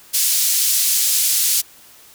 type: band-pass noise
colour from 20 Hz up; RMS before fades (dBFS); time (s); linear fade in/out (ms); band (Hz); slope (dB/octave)
white; -17; 0.13-1.62; 20; 4300 to 14000; 12
effects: white hiss -46 dBFS RMS until 2.14 s